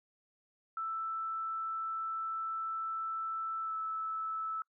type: tone with pitch glide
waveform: sine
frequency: 1323 to 1310.1 Hz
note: E6 to E6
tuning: +6 to -11 cents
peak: -34 dBFS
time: 0.77-4.62 s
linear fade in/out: 2 ms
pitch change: -17 cents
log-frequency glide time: 3.62-3.74 s
effects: noise-tail reverb RT60 0.1 s tail -26 dB re dry